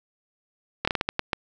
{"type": "slowing click train", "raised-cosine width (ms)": 0.3, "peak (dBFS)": -7, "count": 8, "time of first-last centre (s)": [0.85, 1.332], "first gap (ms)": 25, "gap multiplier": 1.33, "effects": []}